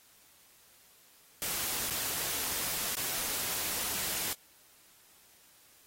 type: noise with dropouts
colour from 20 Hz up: white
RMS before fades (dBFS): -34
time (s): 1.42-4.33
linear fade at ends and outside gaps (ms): 0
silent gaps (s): 1.901-1.907 / 2.95-2.969
effects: white hiss -61 dBFS RMS until 5.86 s + AAC 48 kbps